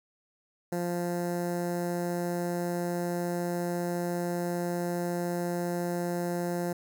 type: tone with notch filter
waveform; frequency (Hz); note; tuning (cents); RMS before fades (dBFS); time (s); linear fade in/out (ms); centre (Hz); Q
15% pulse; 174.61; F3; 0; -31; 0.72-6.73; 5; 3100; 0.5
effects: none